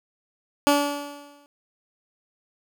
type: tone with exponential decay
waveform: 15% pulse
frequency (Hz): 287.9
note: D4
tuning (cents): -34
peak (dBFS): -8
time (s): 0.67-1.46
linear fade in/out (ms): 0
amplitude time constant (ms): 170
effects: none